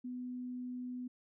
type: tone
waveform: sine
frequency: 249.3 Hz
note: B3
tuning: 16 cents sharp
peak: -39 dBFS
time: 0.04-1.08 s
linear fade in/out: 10 ms
effects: none